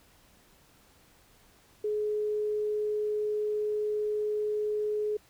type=tone; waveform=sine; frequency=422.4 Hz; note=G#4; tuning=29 cents sharp; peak=-27 dBFS; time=1.84-5.17 s; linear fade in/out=5 ms; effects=pink hiss -61 dBFS RMS until 5.29 s